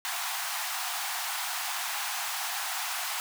pink high-pass noise, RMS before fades -33 dBFS, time 0.05-3.2 s, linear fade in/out 0 ms, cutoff 700 Hz, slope 96 dB/octave, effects none

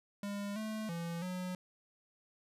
square tone with pitch steps, 202.3 / 217.2 / 169.1 / 182.4 Hz, G#3 / A3 / E3 / F#3, -45 / -22 / +44 / -24 cents, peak -38 dBFS, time 0.23-1.55 s, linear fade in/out 2 ms, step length 330 ms, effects resampled to 32000 Hz

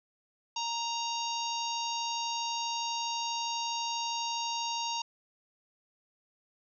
harmonic tone, 932.3 Hz, A#5, in tune, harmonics 1 / 3 / 4 / 5 / 6 / 7, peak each -34 / -39 / -40 / -41 / -42 / -42 dBFS, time 0.56-5.02 s, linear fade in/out 5 ms, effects none

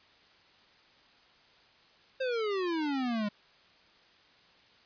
square exponential sweep, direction down, 535 to 202.2 Hz, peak -30 dBFS, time 2.2-3.29 s, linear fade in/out 10 ms, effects white hiss -61 dBFS RMS until 4.85 s + resampled to 11025 Hz

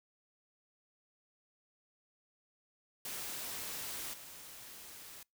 white noise with level steps, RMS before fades -42 / -51 dBFS, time 3.05-5.23 s, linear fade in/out 2 ms, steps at 4.13 s, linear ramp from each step 10 ms, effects noise-tail reverb RT60 0.2 s tail -26 dB re dry

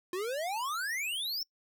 square exponential sweep, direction up, 347.4 to 5510 Hz, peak -33 dBFS, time 0.13-1.43 s, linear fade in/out 2 ms, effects noise-tail reverb RT60 0.1 s tail -24 dB re dry

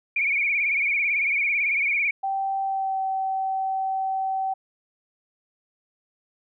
sine tone with vibrato, 2300 Hz, D7, 37 cents flat, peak -20 dBFS, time 0.16-2.11 s, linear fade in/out 5 ms, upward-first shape sine, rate 18 Hz, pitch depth 94 cents each way
sine tone with pitch glide, 778 to 767.3 Hz, G5 to G5, -13 to -37 cents, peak -23 dBFS, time 2.23-4.54 s, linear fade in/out 10 ms, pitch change -24 cents, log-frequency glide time 2.63-3 s
effects none

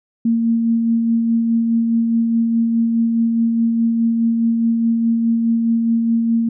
sine tone with tremolo, 229.7 Hz, A#3, 25 cents flat, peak -12 dBFS, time 0.25-6.49 s, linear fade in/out 5 ms, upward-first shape sine, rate 4.8 Hz, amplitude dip 30%, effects none

